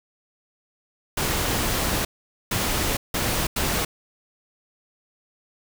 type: noise bursts at uneven times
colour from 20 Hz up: pink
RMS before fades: -24 dBFS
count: 4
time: 1.17-2.05 / 2.51-2.97 / 3.14-3.47 / 3.56-3.85 s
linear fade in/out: 5 ms
effects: none